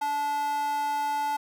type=tone with high-pass filter; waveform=square; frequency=289.8 Hz; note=D4; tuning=23 cents flat; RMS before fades=-28 dBFS; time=0.01-1.37 s; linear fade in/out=10 ms; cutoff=800 Hz; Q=6.6; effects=none